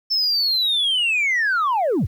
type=linear sweep; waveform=sine; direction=down; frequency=5330 to 49.46 Hz; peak=-15 dBFS; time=0.1-2.07 s; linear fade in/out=20 ms; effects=tanh soft clip ceiling -15 dBFS + 9-bit